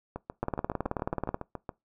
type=two click trains; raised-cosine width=1 ms; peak=-21 / -15 dBFS; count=12 / 18; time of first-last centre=0.16-1.692 / 0.43-1.344 s; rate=7.18 / 18.6 Hz; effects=noise-tail reverb RT60 0.2 s tail -22 dB re dry